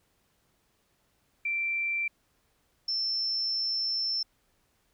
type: tone pair in turn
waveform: sine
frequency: 2349 / 5344 Hz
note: D7 / E8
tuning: 0 / +23 cents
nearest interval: octave + major second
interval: 1423 cents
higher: second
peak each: -27 dBFS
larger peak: neither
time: 1.45-2.08 / 2.88-4.23 s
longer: second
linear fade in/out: 5 ms
effects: pink hiss -71 dBFS RMS until 4.93 s